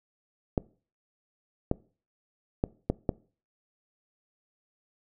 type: clicks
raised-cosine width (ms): 2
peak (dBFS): -11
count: 5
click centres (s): 0.578 / 1.714 / 2.639 / 2.9 / 3.092
effects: noise-tail reverb RT60 0.4 s tail -22 dB re dry